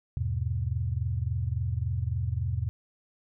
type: tone cluster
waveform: sine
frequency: 79.9 / 99.8 / 123.4 Hz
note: D#2 / G2 / B2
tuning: +47 / +32 / -1 cents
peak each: -31 dBFS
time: 0.17-2.69 s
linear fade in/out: 0 ms
effects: none